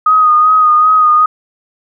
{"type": "tone with vibrato", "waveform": "sine", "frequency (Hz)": 1244.5, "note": "D#6", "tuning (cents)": 0, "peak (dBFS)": -5, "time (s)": [0.06, 1.26], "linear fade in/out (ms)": 5, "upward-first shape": "sine", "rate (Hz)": 2.6, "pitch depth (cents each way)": 30, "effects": []}